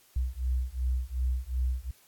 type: beating tone pair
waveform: sine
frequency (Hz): 61.74 / 64.44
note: B1 / C2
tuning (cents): 0 / -26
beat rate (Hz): 2.7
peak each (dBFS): -30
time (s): 0.16-1.91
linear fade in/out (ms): 5
effects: white hiss -61 dBFS RMS until 2.07 s + AAC 64 kbps